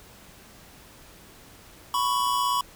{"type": "tone pair together", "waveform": "square", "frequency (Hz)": [991.5, 1108.7], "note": ["B5", "C#6"], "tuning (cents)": [7, 0], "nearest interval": "major second", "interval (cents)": 193, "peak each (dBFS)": -26, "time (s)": [1.94, 2.61], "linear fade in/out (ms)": 2, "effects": ["pink hiss -50 dBFS RMS until 2.75 s"]}